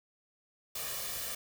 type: noise with comb filter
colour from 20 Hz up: white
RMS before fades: -38 dBFS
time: 0.75-1.35 s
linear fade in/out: 5 ms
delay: 1.7 ms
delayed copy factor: +0.6
effects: none